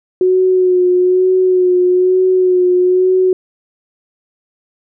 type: tone with vibrato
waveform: sine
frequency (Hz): 366.5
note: F#4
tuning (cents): -16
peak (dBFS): -8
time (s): 0.21-3.33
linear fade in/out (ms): 2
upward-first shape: sine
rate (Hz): 1.1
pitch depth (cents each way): 27
effects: none